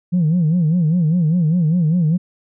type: tone with vibrato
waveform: sine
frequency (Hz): 166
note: E3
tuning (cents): +12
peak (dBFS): -11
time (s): 0.12-2.18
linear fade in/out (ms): 20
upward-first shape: sine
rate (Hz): 5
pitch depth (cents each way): 160
effects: tanh soft clip ceiling -10 dBFS